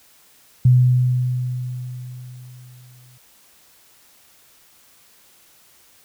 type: tone with exponential decay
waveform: sine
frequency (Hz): 125.4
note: B2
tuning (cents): +27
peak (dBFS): -8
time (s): 0.65-3.18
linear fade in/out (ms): 5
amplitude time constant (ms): 550
effects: white hiss -53 dBFS RMS until 6.04 s